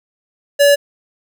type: tone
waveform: square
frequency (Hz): 571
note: D5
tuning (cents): -49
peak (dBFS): -8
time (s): 0.59-0.76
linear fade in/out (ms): 20
effects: none